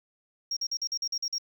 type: tone bursts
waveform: sine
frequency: 5588 Hz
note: F8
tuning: in tune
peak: -26 dBFS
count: 9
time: 0.51-1.383 s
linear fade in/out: 5 ms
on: 57 ms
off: 45 ms
effects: tanh soft clip ceiling -25 dBFS + 11-bit